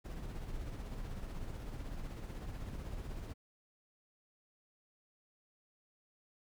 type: noise with tremolo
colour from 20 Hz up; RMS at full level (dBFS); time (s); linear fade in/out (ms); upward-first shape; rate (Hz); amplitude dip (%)
brown; -41; 0.04-3.34; 20; sine; 16; 40
effects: none